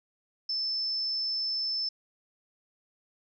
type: tone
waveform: sine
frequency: 5274 Hz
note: E8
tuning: in tune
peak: -28 dBFS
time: 0.49-1.89 s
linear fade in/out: 5 ms
effects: none